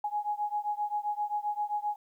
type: beating tone pair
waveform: sine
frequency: 830.6 / 838.2 Hz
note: G#5 / G#5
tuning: 0 / +16 cents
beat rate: 7.6 Hz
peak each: -32 / -33 dBFS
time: 0.04-1.96 s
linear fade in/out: 5 ms
effects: 11-bit